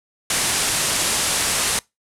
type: low-pass noise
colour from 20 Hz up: white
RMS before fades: -21 dBFS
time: 0.3-1.79 s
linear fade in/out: 2 ms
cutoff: 11000 Hz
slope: 48 dB/octave
effects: noise-tail reverb RT60 0.2 s tail -24 dB re dry